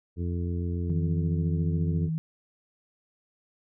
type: harmonic tone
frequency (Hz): 87.1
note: F2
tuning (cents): -4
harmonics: 1 / 2 / 3 / 4 / 5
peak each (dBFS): -28 / -34 / -38 / -40 / -42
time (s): 0.16-2.1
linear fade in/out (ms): 50
type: tone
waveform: sine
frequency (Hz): 160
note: D#3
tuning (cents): +49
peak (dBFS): -26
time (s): 0.9-2.18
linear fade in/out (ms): 0
effects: none